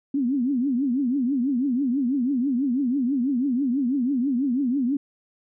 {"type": "tone with vibrato", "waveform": "sine", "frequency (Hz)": 260.8, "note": "C4", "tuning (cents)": -5, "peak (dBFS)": -20, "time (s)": [0.14, 4.97], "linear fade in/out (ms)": 5, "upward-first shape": "triangle", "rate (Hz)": 6.1, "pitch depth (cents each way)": 220, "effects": []}